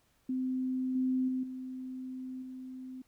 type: tone with level steps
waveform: sine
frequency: 257.8 Hz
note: C4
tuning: 26 cents flat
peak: -30 / -27 / -30 / -38 / -41 dBFS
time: 0.29-3.02 s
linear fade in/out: 5 ms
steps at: 0.95 / 1.28 / 1.43 / 2.42 s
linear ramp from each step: 5 ms
effects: pink hiss -71 dBFS RMS until 3.07 s